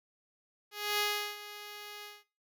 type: tone with ADSR envelope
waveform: 5% pulse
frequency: 415.3 Hz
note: G#4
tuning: in tune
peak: -17 dBFS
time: 0.71-2.24 s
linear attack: 280 ms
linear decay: 370 ms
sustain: -16 dB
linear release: 200 ms
effects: noise-tail reverb RT60 0.3 s tail -17 dB re dry